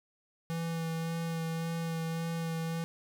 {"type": "tone with vibrato", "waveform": "square", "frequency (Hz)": 164.81, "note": "E3", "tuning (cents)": 0, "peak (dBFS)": -33, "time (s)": [0.5, 2.84], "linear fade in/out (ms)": 0, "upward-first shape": "sine", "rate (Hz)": 1.8, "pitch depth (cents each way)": 15, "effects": []}